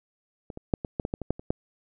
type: clicks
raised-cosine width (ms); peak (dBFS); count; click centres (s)
2; -24 / -24 / -9 / -18 / -14 / -15 / -15 / -20 / -11 / -26 / -11; 11; 0.502 / 0.574 / 0.738 / 0.848 / 0.998 / 1.051 / 1.139 / 1.217 / 1.306 / 1.395 / 1.505
effects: none